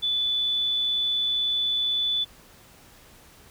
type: tone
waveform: sine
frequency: 3478 Hz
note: A7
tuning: 21 cents flat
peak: -22 dBFS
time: 0.02-2.25 s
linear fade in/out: 20 ms
effects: pink hiss -52 dBFS RMS until 3.5 s